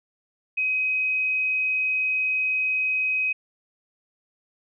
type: tone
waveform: sine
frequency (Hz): 2526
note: D#7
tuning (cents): +26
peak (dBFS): -21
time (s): 0.57-3.33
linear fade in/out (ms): 10
effects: none